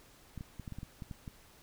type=clicks; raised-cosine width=5 ms; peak=-30 dBFS; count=10; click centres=0.377 / 0.409 / 0.597 / 0.678 / 0.723 / 0.786 / 0.831 / 1.022 / 1.112 / 1.278 s; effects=pink hiss -60 dBFS RMS until 1.62 s